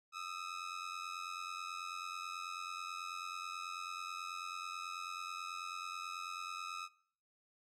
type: ring-modulated tone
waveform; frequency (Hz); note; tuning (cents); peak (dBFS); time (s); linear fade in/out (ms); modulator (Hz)
sawtooth; 1279; D#6; +47; -35; 0.12-6.89; 50; 44.6
effects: noise-tail reverb RT60 0.6 s tail -22 dB re dry + low-pass 7000 Hz 12 dB/octave